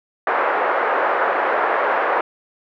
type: band-pass noise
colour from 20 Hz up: pink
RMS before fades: -19 dBFS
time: 0.27-2.21 s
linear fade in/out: 2 ms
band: 480 to 1700 Hz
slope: 24 dB/octave
effects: none